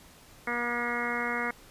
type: harmonic tone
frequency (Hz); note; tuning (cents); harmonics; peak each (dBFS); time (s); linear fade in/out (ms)
239.6; A#3; +48; 1 / 2 / 3 / 4 / 5 / 6 / 7 / 8 / 9; -37 / -37 / -39 / -39 / -37 / -36 / -39 / -36 / -35; 0.47-1.51; 5
effects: pink hiss -54 dBFS RMS until 1.7 s + resampled to 32000 Hz

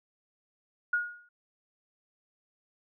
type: tone with exponential decay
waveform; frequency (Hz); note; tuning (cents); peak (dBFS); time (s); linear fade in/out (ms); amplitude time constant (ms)
sine; 1440; F#6; -47; -22; 0.93-1.29; 5; 77
effects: none

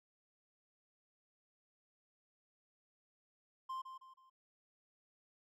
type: tone with echo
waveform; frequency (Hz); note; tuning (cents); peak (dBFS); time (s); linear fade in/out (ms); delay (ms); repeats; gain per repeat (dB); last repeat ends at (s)
triangle; 1048; C6; +2; -38; 3.69-3.82; 10; 160; 3; -8; 4.3
effects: none

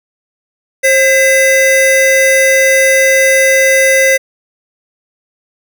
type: tone pair together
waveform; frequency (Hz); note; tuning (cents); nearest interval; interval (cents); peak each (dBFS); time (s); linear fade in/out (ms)
square; 533 / 2025; C5 / B6; +32 / +43; octave + major seventh; 2311; -10; 0.83-4.18; 20
effects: none

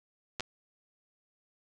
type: clicks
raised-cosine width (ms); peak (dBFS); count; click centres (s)
0.2; -17; 2; 0.398 / 0.406
effects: none

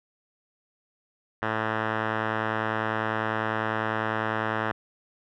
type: tone with low-pass filter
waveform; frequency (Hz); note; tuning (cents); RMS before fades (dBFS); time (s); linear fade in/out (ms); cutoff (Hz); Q
5% pulse; 110; A2; 0; -28; 1.42-4.72; 5; 1900; 3.3
effects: none

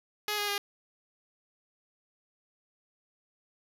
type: tone with pitch steps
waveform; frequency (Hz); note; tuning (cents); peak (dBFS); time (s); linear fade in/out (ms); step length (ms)
5% pulse; 419 / 412.3 / 405.7; G#4 / G#4 / G#4; +15 / -13 / -41; -18; 0.28-0.58; 2; 100
effects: none

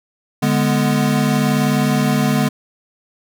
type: chord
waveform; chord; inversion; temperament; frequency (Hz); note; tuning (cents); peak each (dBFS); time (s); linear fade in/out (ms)
square; G# diminished; second; equal; 146.83 / 207.7 / 246.9; D3 / G#3 / B3; 0 / 0 / 0; -19; 0.42-2.49; 10
effects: none

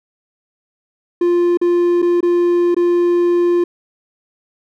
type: tone with dropouts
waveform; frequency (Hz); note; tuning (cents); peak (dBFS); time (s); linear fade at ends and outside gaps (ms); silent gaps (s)
triangle; 349.2; F4; 0; -9; 1.21-3.64; 5; 1.573-1.614 / 2.02-2.025 / 2.207-2.228 / 2.746-2.765
effects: none

